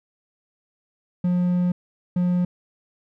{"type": "tone bursts at uneven times", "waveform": "triangle", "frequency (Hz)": 178.3, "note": "F3", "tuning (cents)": 36, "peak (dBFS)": -16, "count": 2, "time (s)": [[1.24, 1.72], [2.16, 2.45]], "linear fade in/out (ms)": 5, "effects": []}